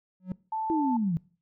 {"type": "tone with exponential growth", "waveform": "triangle", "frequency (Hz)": 184.5, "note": "F#3", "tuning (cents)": -5, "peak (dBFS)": -23, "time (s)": [0.2, 0.32], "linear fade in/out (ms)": 2, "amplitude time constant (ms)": 25}
{"type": "tone", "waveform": "sine", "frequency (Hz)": 880, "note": "A5", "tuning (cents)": 0, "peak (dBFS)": -28, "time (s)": [0.52, 0.97], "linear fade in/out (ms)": 5}
{"type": "linear sweep", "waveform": "sine", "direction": "down", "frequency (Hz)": [335.8, 155.56], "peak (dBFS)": -24, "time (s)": [0.7, 1.17], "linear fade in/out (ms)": 0}
{"effects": ["noise-tail reverb RT60 0.4 s tail -22 dB re dry"]}